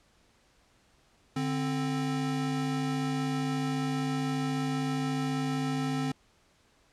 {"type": "tone pair together", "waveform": "square", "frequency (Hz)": [146.83, 263], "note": ["D3", "C4"], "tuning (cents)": [0, 9], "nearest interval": "minor seventh", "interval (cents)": 1009, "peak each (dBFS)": [-33, -31], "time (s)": [1.36, 6.12], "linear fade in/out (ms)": 5, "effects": ["pink hiss -65 dBFS RMS until 6.92 s", "low-pass 8000 Hz 12 dB/octave"]}